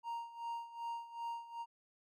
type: tone with tremolo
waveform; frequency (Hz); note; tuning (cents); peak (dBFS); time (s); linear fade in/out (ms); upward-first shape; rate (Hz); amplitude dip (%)
triangle; 932.3; A#5; 0; -36; 0.03-1.66; 50; sine; 2.6; 80
effects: none